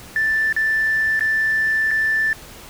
sine tone with dropouts, 1765 Hz, A6, 5 cents sharp, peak -15 dBFS, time 0.16-2.33 s, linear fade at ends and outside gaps 1 ms, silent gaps 0.526-0.564 / 1.194-1.208 / 1.908-1.912 s, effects tanh soft clip ceiling -11 dBFS + pink hiss -40 dBFS RMS until 2.69 s

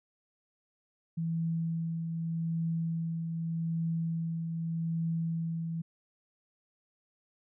sine tone with tremolo, 164.81 Hz, E3, in tune, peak -28 dBFS, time 1.17-5.82 s, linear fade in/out 10 ms, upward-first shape triangle, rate 0.83 Hz, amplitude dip 40%, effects none

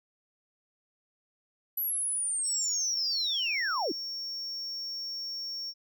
sine linear sweep, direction down, 11960 to 261.3 Hz, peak -28 dBFS, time 1.77-3.92 s, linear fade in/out 5 ms
triangle tone, 5500 Hz, F8, 27 cents flat, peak -33 dBFS, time 2.43-5.74 s, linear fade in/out 50 ms
effects none

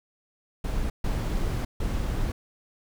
brown noise bursts at uneven times, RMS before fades -27 dBFS, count 3, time 0.64-0.9 / 1.04-1.65 / 1.8-2.32 s, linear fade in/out 5 ms, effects none

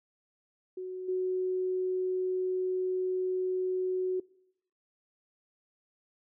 sine tone with level steps, 370 Hz, F#4, in tune, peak -35 / -27 dBFS, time 0.77-4.2 s, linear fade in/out 5 ms, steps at 1.08 s, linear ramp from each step 10 ms, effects noise-tail reverb RT60 0.8 s tail -23 dB re dry

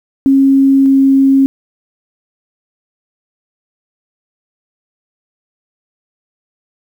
sine tone pair in turn, 271.7 / 270.7 Hz, C#4 / C#4, -35 / -41 cents, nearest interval unison, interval 6 cents, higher first, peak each -5 dBFS, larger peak neither, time 0.26-0.86 / 0.86-1.46 s, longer neither, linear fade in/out 0 ms, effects 7-bit

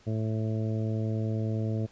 harmonic tone, 110 Hz, A2, in tune, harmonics 1 / 2 / 3 / 4 / 5 / 6, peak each -28 / -34 / -38 / -40 / -42 / -44 dBFS, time 0.06-1.87 s, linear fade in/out 20 ms, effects pink hiss -59 dBFS RMS until 1.91 s + resampled to 16000 Hz

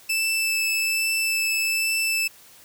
sawtooth tone with vibrato, 2637 Hz, E7, in tune, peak -18 dBFS, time 0.09-2.28 s, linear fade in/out 10 ms, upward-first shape triangle, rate 1.2 Hz, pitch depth 11 cents each way, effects white hiss -50 dBFS RMS until 2.64 s

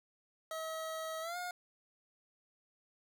25% pulse tone with pitch glide, 641 to 715.4 Hz, E5 to F5, -49 to +41 cents, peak -35 dBFS, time 0.51-1.51 s, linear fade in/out 2 ms, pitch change +190 cents, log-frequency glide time 1.21-1.37 s, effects none

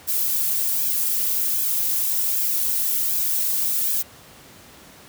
violet noise with flanger, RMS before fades -22 dBFS, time 0.07-4.03 s, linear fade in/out 20 ms, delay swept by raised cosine 1.2 to 3.4 ms, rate 1.3 Hz, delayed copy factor +0.85, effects pink hiss -46 dBFS RMS until 5.08 s + high-pass 80 Hz 12 dB/octave

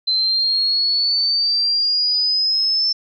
sine exponential sweep, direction up, 4066 to 5320 Hz, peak -15 dBFS, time 0.07-2.93 s, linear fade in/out 10 ms, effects none

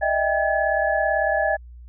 sine tone cluster, 610 / 648 / 790 / 1705 Hz, D#5 / E5 / G5 / G#6, -34 / -30 / +13 / +45 cents, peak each -24 dBFS, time 0.01-1.57 s, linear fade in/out 20 ms, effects added 60 Hz sine -39 dBFS peak until 1.88 s

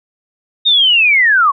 sine linear sweep, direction down, 3729 to 1065 Hz, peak -7 dBFS, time 0.65-1.52 s, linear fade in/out 20 ms, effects none

